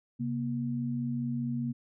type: tone pair together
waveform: sine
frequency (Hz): 133.2 / 238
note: C3 / A#3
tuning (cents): +31 / +36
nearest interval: minor seventh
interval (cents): 1005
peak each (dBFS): -34 / -31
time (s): 0.19-1.73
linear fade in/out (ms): 20
effects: none